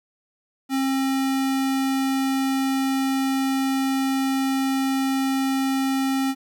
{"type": "tone", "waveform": "square", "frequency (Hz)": 268, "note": "C4", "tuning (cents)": 42, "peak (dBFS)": -21, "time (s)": [0.69, 6.35], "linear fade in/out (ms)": 50, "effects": ["10-bit"]}